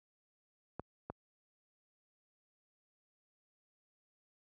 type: clicks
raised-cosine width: 1 ms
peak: -26 dBFS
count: 2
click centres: 0.796 / 1.1 s
effects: high-pass 60 Hz 12 dB/octave